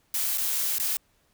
blue noise with dropouts, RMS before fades -27 dBFS, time 0.14-0.97 s, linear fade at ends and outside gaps 2 ms, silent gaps 0.376-0.38 / 0.784-0.798 s, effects pink hiss -67 dBFS RMS until 1.33 s

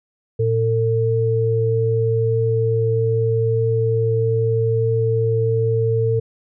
sine tone pair together, 114.04 / 450.4 Hz, A#2 / A4, -38 / +40 cents, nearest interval 2 octaves, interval 2378 cents, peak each -18 dBFS, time 0.39-6.2 s, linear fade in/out 10 ms, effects none

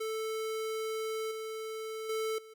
square tone with level steps, 440 Hz, A4, in tune, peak -34 / -38 / -32 / -50 dBFS, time 0-2.54 s, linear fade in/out 10 ms, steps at 1.31 / 2.09 / 2.38 s, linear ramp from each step 5 ms, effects none

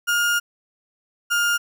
35% pulse tone pair in turn, 1418 / 1412.2 Hz, F6 / F6, +26 / +19 cents, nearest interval unison, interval 7 cents, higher first, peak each -16 dBFS, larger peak neither, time 0.07-0.4 / 1.3-1.58 s, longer first, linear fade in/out 20 ms, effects none

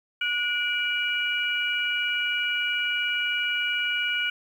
sine tone cluster, 1458 / 2341 / 2910 Hz, F#6 / D7 / F#7, -26 / -6 / -29 cents, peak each -28 dBFS, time 0.21-4.3 s, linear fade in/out 5 ms, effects 9-bit

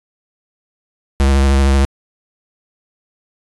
square tone with vibrato, 68.2 Hz, C#2, 28 cents flat, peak -10 dBFS, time 1.2-1.85 s, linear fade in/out 0 ms, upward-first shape sine, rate 13 Hz, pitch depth 28 cents each way, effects resampled to 24000 Hz

